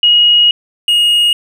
sine / triangle tone pair in turn, 2889 / 2869 Hz, F#7 / F7, -42 / +46 cents, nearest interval unison, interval 12 cents, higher first, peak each -5 / -6 dBFS, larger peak first, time 0.03-0.51 / 0.88-1.33 s, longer first, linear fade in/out 2 ms, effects none

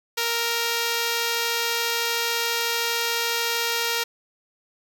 5% pulse tone pair together, 466.2 / 1317 Hz, A#4 / E6, 0 / -2 cents, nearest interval octave + tritone, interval 1798 cents, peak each -11 / -23 dBFS, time 0.17-4.04 s, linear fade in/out 10 ms, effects none

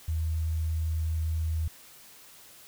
sine tone, 80.1 Hz, E2, 49 cents flat, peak -26 dBFS, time 0.08-1.68 s, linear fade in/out 5 ms, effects white hiss -52 dBFS RMS until 2.67 s

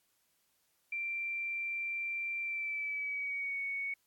sine tone with pitch glide, 2357 to 2225 Hz, D7 to C#7, +6 to +6 cents, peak -34 dBFS, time 0.92-3.94 s, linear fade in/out 5 ms, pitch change -100 cents, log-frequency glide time 2.41-3.6 s, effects white hiss -75 dBFS RMS until 4.06 s + AAC 64 kbps

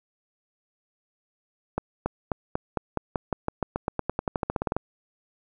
accelerating click train, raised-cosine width 1 ms, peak -11 dBFS, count 24, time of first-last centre 1.78-4.766 s, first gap 280 ms, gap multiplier 0.92, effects none

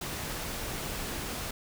pink noise, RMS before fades -36 dBFS, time 0.01-1.51 s, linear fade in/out 5 ms, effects none

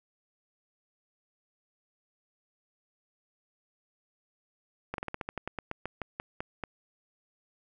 slowing click train, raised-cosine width 0.5 ms, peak -19 dBFS, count 16, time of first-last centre 4.94-6.638 s, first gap 42 ms, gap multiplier 1.13, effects none

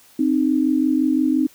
sine tone pair together, 261.9 / 307.7 Hz, C4 / D#4, +2 / -19 cents, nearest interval minor third, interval 279 cents, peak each -18 dBFS, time 0.19-1.47 s, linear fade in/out 5 ms, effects white hiss -51 dBFS RMS until 1.54 s + high-pass 80 Hz 12 dB/octave

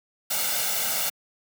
white noise with comb filter, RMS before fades -26 dBFS, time 0.3-1.1 s, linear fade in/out 10 ms, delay 1.4 ms, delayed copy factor +0.75, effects high-pass 200 Hz 12 dB/octave

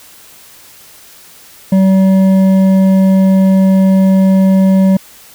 sine tone with hard clipping, 190.9 Hz, G3, 46 cents flat, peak -7 dBFS, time 1.72-4.97 s, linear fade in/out 5 ms, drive 7 dB, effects white hiss -39 dBFS RMS until 5.34 s

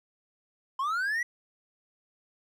triangle linear sweep, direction up, 1027 to 1970 Hz, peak -25 dBFS, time 0.79-1.23 s, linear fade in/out 5 ms, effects none

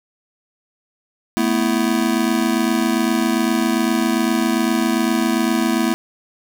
square chord, A suspended second, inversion none, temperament just, 220 / 247.5 / 330 Hz, A3 / B3 / E4, 0 / +4 / +2 cents, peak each -21 dBFS, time 1.37-5.94 s, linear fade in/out 0 ms, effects none

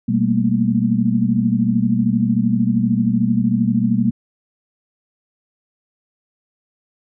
sine tone cluster, 122.9 / 194.6 / 224.3 / 237.3 Hz, B2 / G3 / A3 / A#3, -8 / -12 / +34 / +31 cents, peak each -22 / -19 / -18 / -20 dBFS, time 0.08-4.11 s, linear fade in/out 10 ms, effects none

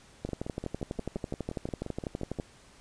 two click trains, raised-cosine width 2 ms, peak -19 / -23 dBFS, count 27 / 13, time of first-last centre 0.25-2.399 / 0.29-2.388 s, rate 12.1 / 5.72 Hz, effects pink hiss -57 dBFS RMS until 2.8 s + resampled to 22050 Hz

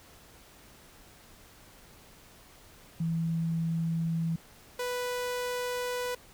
sine / sawtooth tone pair in turn, 164.81 / 493.9 Hz, E3 / B4, 0 / 0 cents, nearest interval octave + perfect fifth, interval 1900 cents, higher second, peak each -27 dBFS, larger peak neither, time 3-4.36 / 4.79-6.15 s, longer neither, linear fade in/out 5 ms, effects pink hiss -55 dBFS RMS until 6.33 s

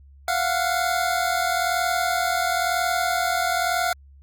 25% pulse tone pair together, 689 / 730 Hz, F5 / F#5, -24 / -24 cents, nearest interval minor second, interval 100 cents, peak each -20 dBFS, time 0.28-3.93 s, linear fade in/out 2 ms, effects added 69 Hz sine -46 dBFS peak until 4.22 s + Opus 48 kbps

